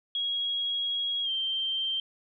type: tone with pitch glide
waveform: sine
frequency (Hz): 3304 to 3142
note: G#7 to G7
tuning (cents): -10 to +3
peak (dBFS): -27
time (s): 0.15-2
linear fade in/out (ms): 2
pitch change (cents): -87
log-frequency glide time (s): 1.23-1.3
effects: none